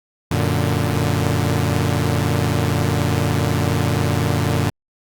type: chord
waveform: sawtooth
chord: Gb augmented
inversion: none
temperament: equal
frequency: 92.5 / 116.54 / 146.83 Hz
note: Gb2 / Bb2 / D3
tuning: 0 / 0 / 0 cents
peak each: -17 dBFS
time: 0.31-4.7 s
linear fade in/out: 5 ms
effects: Opus 48 kbps